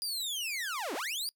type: linear two-way sweep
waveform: sawtooth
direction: down then up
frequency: 4899 to 249.8 to 4899 Hz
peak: -30 dBFS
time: 0.02-1.29 s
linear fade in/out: 0 ms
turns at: 0.94 s
effects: noise-tail reverb RT60 0.1 s tail -24 dB re dry